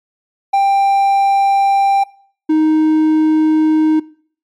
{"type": "tone pair in turn", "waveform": "triangle", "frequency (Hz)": [790, 312.1], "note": ["G5", "D#4"], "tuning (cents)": [13, 5], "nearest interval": "octave + major third", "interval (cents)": 1608, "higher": "first", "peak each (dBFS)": -7, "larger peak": "neither", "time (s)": [[0.53, 2.04], [2.49, 4]], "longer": "neither", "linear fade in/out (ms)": 10, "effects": ["noise-tail reverb RT60 0.5 s tail -21 dB re dry", "MP3 96 kbps"]}